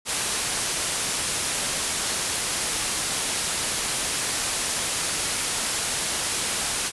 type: low-pass noise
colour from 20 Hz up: white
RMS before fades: -27 dBFS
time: 0.05-6.92 s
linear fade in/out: 50 ms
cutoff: 11000 Hz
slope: 96 dB/octave
effects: none